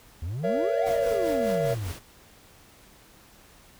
triangle exponential two-way sweep, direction up then down, 73.5 to 784 to 83.3 Hz, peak -27 dBFS, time 0.22-1.92 s, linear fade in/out 5 ms, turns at 0.85 s
triangle chord, A# diminished, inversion none, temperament just, 466.2 / 559.4 / 671.3 Hz, A#4 / C#5 / E5, 0 / +16 / +31 cents, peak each -26 dBFS, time 0.43-1.75 s, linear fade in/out 20 ms
pink noise with tremolo, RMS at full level -39 dBFS, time 0.85-2 s, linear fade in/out 20 ms, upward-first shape sine, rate 5 Hz, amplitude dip 55%
effects pink hiss -54 dBFS RMS until 3.79 s

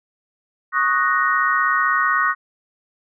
sine chord, D# minor seventh, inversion third, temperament equal, 1108.7 / 1244.5 / 1480 / 1864.7 Hz, C#6 / D#6 / F#6 / A#6, 0 / 0 / 0 / 0 cents, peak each -21 dBFS, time 0.72-2.35 s, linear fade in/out 50 ms, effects none

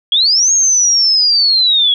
sine linear two-way sweep, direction up then down, 3231 to 6580 to 3305 Hz, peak -8 dBFS, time 0.12-1.94 s, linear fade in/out 2 ms, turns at 0.52 s, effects none

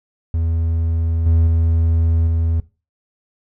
triangle tone with level steps, 82.3 Hz, E2, 2 cents flat, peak -14 / -9 / -11 / -13 dBFS, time 0.34-2.6 s, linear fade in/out 0 ms, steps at 1.26 / 1.47 / 2.27 s, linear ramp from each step 2 ms, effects noise-tail reverb RT60 0.3 s tail -19 dB re dry

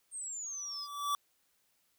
sine exponential sweep, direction down, 8700 to 4860 Hz, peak -38 dBFS, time 0.11-0.88 s, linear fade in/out 50 ms
square tone with exponential growth, 1154 Hz, D6, 31 cents flat, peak -29 dBFS, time 0.46-1.15 s, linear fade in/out 1 ms, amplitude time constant 150 ms
effects white hiss -74 dBFS RMS until 1.98 s

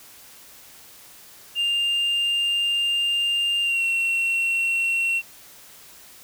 sine tone with pitch glide, 2801 to 2724 Hz, F7 to F7, +4 to -44 cents, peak -17 dBFS, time 1.55-5.22 s, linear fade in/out 50 ms, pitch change -48 cents, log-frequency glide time 3.62-3.83 s, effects tanh soft clip ceiling -19 dBFS + white hiss -47 dBFS RMS until 6.23 s

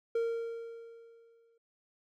triangle tone with exponential decay, 461.4 Hz, A#4, 18 cents flat, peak -25 dBFS, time 0.15-1.58 s, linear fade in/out 5 ms, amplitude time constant 310 ms, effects none

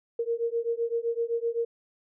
sine beating tone pair, 461.5 / 469.3 Hz, A#4 / A#4, -17 / +12 cents, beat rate 7.8 Hz, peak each -29 dBFS, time 0.19-1.65 s, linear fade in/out 5 ms, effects none

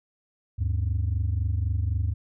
sine tone pair together, 76.44 / 100.3 Hz, D#2 / G2, -30 / +40 cents, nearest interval perfect fourth, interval 470 cents, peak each -24 dBFS, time 0.58-2.14 s, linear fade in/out 20 ms, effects tanh soft clip ceiling -19 dBFS

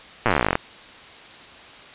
slowing click train, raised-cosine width 0.5 ms, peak -3 dBFS, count 21, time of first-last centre 0.26-0.554 s, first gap 8 ms, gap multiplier 1.06, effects white hiss -43 dBFS RMS until 1.94 s + resampled to 8000 Hz

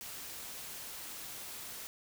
white noise, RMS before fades -45 dBFS, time 0.01-1.87 s, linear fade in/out 0 ms, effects none

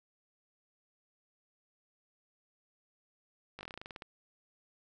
slowing click train, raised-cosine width 0.3 ms, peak -28 dBFS, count 13, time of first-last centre 3.59-4.022 s, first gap 19 ms, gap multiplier 1.11, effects none

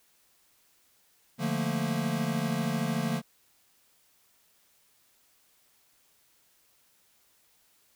square chord, Bb major seventh, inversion first, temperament equal, 146.83 / 174.61 / 220 / 233.1 Hz, D3 / F3 / A3 / Bb3, 0 / 0 / 0 / 0 cents, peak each -34 dBFS, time 1.38-3.22 s, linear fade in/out 50 ms, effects white hiss -66 dBFS RMS until 7.95 s

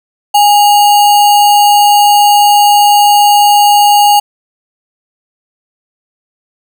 sine tone with sample-and-hold, 822 Hz, G#5, 18 cents flat, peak -3 dBFS, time 0.34-4.2 s, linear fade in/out 10 ms, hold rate 3675 Hz, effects none

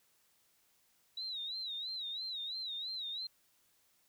sine tone with vibrato, 3884 Hz, B7, 30 cents flat, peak -38 dBFS, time 1.17-3.27 s, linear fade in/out 5 ms, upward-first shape sine, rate 3 Hz, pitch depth 120 cents each way, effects white hiss -72 dBFS RMS until 4.08 s

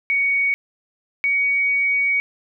sine tone pair in turn, 2237 / 2248 Hz, C#7 / C#7, +15 / +24 cents, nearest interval unison, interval 9 cents, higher second, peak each -16 dBFS, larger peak neither, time 0.1-0.54 / 1.24-2.2 s, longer second, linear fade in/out 0 ms, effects none

